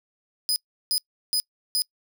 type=tone bursts; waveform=sawtooth; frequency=4992 Hz; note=D#8; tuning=5 cents sharp; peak=-18 dBFS; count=4; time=0.49-1.82 s; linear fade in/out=0 ms; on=70 ms; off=350 ms; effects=noise-tail reverb RT60 0.1 s tail -26 dB re dry